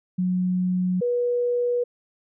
sine tone pair in turn, 182.3 / 485.7 Hz, F#3 / B4, -25 / -29 cents, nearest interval octave + perfect fourth, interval 1696 cents, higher second, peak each -20 dBFS, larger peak neither, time 0.18-1.01 / 1.01-1.84 s, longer neither, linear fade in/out 10 ms, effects none

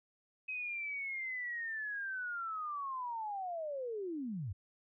sine linear sweep, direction down, 2545 to 82.41 Hz, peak -37 dBFS, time 0.48-4.53 s, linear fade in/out 10 ms, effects none

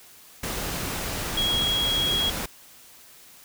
sine tone in noise, 3303 Hz, G#7, 10 cents flat, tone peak -22 dBFS, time 1.37-2.3 s, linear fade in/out 5 ms, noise pink, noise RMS -30 dBFS, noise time 0.43-2.46 s, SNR +5 dB, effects white hiss -50 dBFS RMS until 3.44 s

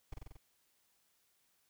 brown noise with echo, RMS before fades -42 dBFS, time 0.12-0.14 s, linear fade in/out 5 ms, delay 46 ms, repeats 5, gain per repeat -2 dB, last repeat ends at 0.37 s, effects white hiss -75 dBFS RMS until 1.69 s

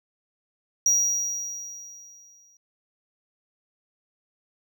triangle tone with exponential decay, 5750 Hz, F8, 50 cents sharp, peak -15 dBFS, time 0.86-2.57 s, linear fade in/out 2 ms, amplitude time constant 370 ms, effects none

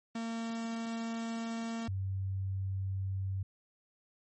45% pulse / sine tone pair in turn, 228.5 / 96.07 Hz, A#3 / G2, -34 / -34 cents, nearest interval octave + minor third, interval 1500 cents, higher first, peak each -35 / -32 dBFS, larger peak second, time 0.15-1.88 / 1.88-3.43 s, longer first, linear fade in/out 5 ms, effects MP3 32 kbps

